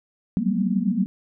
sine tone cluster, 180.8 / 190.3 / 198.1 / 231 / 250.9 Hz, F#3 / F#3 / G3 / A#3 / B3, -40 / +49 / +18 / -16 / +28 cents, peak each -28 / -25 / -25 / -25 / -29 dBFS, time 0.37-1.06 s, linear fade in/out 0 ms, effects none

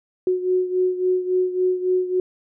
sine beating tone pair, 366.3 / 369.9 Hz, F#4 / F#4, -17 / 0 cents, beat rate 3.6 Hz, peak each -19 / -24 dBFS, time 0.27-2.2 s, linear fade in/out 2 ms, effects none

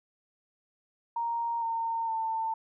sine tone with pitch steps, 932.3 / 913.6 / 895.4 Hz, A#5 / A#5 / A5, 0 / -35 / +30 cents, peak -28 dBFS, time 1.16-2.54 s, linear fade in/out 5 ms, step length 460 ms, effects none

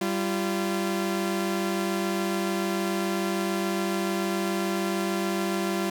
sawtooth tone pair together, 195.1 / 343.3 Hz, G3 / F4, -8 / -30 cents, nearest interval minor seventh, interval 978 cents, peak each -24 / -24 dBFS, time 0.01-5.9 s, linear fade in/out 5 ms, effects none

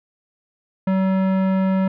sine tone with tanh clipping, 190.1 Hz, F#3, 47 cents sharp, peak -18 dBFS, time 0.87-1.88 s, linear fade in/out 5 ms, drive 17 dB, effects none

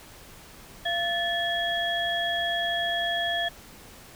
sine tone cluster, 684 / 1746 / 3310 Hz, F5 / A6 / G#7, -36 / -14 / -6 cents, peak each -29 dBFS, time 0.85-3.49 s, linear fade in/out 10 ms, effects pink hiss -48 dBFS RMS until 4.15 s

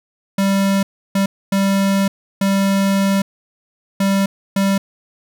square tone bursts at uneven times, 196 Hz, G3, in tune, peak -14 dBFS, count 6, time 0.38-0.83 / 1.15-1.26 / 1.52-2.08 / 2.41-3.22 / 4-4.26 / 4.56-4.78 s, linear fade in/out 5 ms, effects none

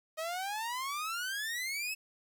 sawtooth exponential sweep, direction up, 622.3 to 2637 Hz, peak -31 dBFS, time 0.17-1.95 s, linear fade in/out 20 ms, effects 10-bit

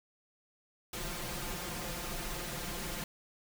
pink noise with comb filter, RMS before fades -39 dBFS, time 0.93-3.04 s, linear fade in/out 2 ms, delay 5.7 ms, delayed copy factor +1, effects none

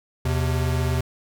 square tone pair together, 80.1 / 128.09 Hz, E2 / C3, -49 / -36 cents, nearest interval minor sixth, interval 813 cents, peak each -24 dBFS, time 0.25-1.01 s, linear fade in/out 5 ms, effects none

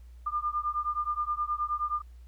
sine beating tone pair, 1199 / 1208.5 Hz, D6 / D6, +36 / +49 cents, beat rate 9.5 Hz, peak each -31 dBFS, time 0.26-2.02 s, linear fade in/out 10 ms, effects added 60 Hz sine -46 dBFS peak until 2.27 s + pink hiss -69 dBFS RMS until 2.27 s

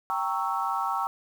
sine chord, G diminished seventh, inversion none, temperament equal with one note detuned, 784 / 924.3 / 1108.7 / 1318.5 Hz, G5 / Bb5 / Db6 / Fb6, 0 / -15 / 0 / 0 cents, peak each -31 dBFS, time 0.1-1.07 s, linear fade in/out 0 ms, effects 8-bit

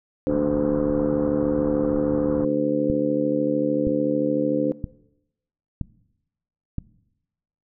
harmonic tone, 73.42 Hz, D2, in tune, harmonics 2 / 3 / 4 / 5 / 6 / 7, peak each -33 / -30 / -22 / -32 / -30 / -24 dBFS, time 0.27-4.72 s, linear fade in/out 0 ms
pink low-pass noise, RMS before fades -34 dBFS, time 0.29-2.45 s, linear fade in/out 5 ms, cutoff 1400 Hz, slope 48 dB/octave
click train, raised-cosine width 5 ms, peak -14 dBFS, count 5, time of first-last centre 2.9-6.783 s, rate 1.03 Hz
effects noise-tail reverb RT60 0.9 s tail -20 dB re dry

